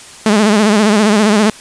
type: tone with vibrato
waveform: sawtooth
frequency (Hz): 211.2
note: G#3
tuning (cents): +29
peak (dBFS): -4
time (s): 0.26-1.5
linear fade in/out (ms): 2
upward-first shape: sine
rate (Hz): 15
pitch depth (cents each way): 85
effects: white hiss -35 dBFS RMS until 1.6 s + resampled to 22050 Hz